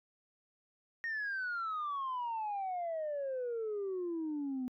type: exponential sweep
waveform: sine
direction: down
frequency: 1864.7 to 248.1 Hz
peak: -33 dBFS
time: 1.04-4.68 s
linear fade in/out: 0 ms
effects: tanh soft clip ceiling -32 dBFS